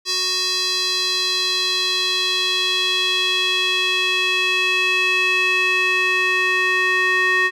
square tone with band-pass filter sweep, 370 Hz, F#4, in tune, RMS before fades -19 dBFS, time 0.05-7.51 s, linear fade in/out 50 ms, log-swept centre 4800 to 2000 Hz, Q 3.6, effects none

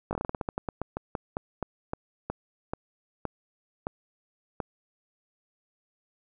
slowing click train, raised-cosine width 1 ms, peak -16 dBFS, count 23, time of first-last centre 0.11-4.602 s, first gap 19 ms, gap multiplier 1.19, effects none

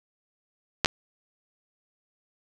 clicks, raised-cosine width 0.2 ms, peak -3 dBFS, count 2, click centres 0.847 / 0.859 s, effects none

